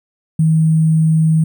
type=tone with sample-and-hold; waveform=sine; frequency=159.5 Hz; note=D#3; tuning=43 cents sharp; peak=-9 dBFS; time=0.39-1.44 s; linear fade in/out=5 ms; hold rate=8820 Hz; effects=none

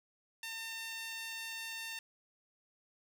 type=tone with high-pass filter; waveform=sawtooth; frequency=905 Hz; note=A5; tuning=48 cents sharp; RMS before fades=-43 dBFS; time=0.43-1.99 s; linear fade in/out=2 ms; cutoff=2300 Hz; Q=1.4; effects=none

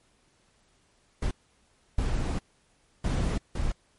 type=noise bursts at uneven times; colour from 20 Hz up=brown; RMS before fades=-27 dBFS; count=4; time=1.22-1.31 / 1.98-2.39 / 3.04-3.38 / 3.55-3.72 s; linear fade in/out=5 ms; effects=pink hiss -66 dBFS RMS until 3.98 s + MP3 48 kbps

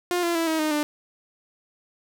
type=tone with pitch steps; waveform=sawtooth; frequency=354.1 / 342 / 330.4 / 319.1 / 308.3 / 297.8 Hz; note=F4 / F4 / E4 / D#4 / D#4 / D4; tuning=+24 / -36 / +4 / +44 / -16 / +24 cents; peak=-18 dBFS; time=0.11-0.83 s; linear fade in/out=0 ms; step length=120 ms; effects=none

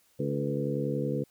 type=harmonic tone with a mistuned harmonic; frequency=70.8 Hz; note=C#2; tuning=37 cents sharp; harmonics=2 / 3 / 4 / 5 / 6 / 7; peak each=-32 / -35 / -35 / -38 / -36 / -34 dBFS; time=0.19-1.24 s; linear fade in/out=10 ms; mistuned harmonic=6; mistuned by=+43 cents; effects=white hiss -66 dBFS RMS until 1.3 s

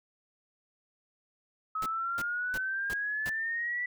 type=exponential sweep; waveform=sine; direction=up; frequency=1275 to 1975.5 Hz; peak=-30 dBFS; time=1.75-3.86 s; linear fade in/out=5 ms
type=noise bursts; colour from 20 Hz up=pink; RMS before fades=-40 dBFS; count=5; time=1.82-3.295 s; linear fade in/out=2 ms; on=39 ms; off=320 ms
effects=none

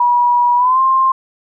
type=tone with pitch glide; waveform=sine; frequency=968 to 1055.6 Hz; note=B5 to C6; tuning=-35 to +15 cents; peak=-9 dBFS; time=0-1.12 s; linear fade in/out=5 ms; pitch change=+150 cents; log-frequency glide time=0.56-0.8 s; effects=none

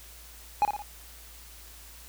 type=tone with echo; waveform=triangle; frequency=830 Hz; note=G#5; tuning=1 cent flat; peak=-17 dBFS; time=0.62-0.65 s; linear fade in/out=0 ms; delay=57 ms; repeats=3; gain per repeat=-6 dB; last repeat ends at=0.821 s; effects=added 57 Hz sine -50 dBFS peak until 2.08 s + white hiss -50 dBFS RMS until 2.08 s

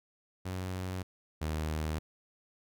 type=tone pair in turn; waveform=sawtooth; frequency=92.5 / 77.78 Hz; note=F#2 / D#2; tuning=0 / 0 cents; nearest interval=minor third; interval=300 cents; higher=first; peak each=-31 / -28 dBFS; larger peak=second; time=0.45-1.03 / 1.41-1.99 s; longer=neither; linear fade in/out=10 ms; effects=none

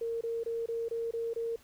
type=tone bursts; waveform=sine; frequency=460.8 Hz; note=A#4; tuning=20 cents flat; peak=-31 dBFS; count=7; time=0.01-1.56 s; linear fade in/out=5 ms; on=200 ms; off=25 ms; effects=pink hiss -61 dBFS RMS until 1.63 s

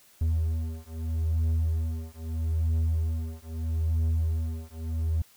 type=beating tone pair; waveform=triangle; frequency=80.2 / 80.98 Hz; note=E2 / E2; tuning=-47 / -30 cents; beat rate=0.78 Hz; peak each=-26 dBFS; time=0.21-5.22 s; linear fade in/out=5 ms; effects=white hiss -58 dBFS RMS until 5.36 s

